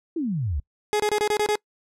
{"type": "exponential sweep", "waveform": "sine", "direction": "down", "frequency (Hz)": [353.6, 63.2], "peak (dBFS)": -23, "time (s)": [0.16, 0.6], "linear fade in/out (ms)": 5}
{"type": "tone bursts", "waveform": "30% pulse", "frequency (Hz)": 420, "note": "G#4", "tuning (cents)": 19, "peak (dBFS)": -17, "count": 7, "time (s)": [0.93, 1.555], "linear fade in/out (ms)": 0, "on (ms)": 67, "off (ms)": 26}
{"effects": ["noise-tail reverb RT60 0.1 s tail -25 dB re dry", "low-pass 11000 Hz 12 dB/octave"]}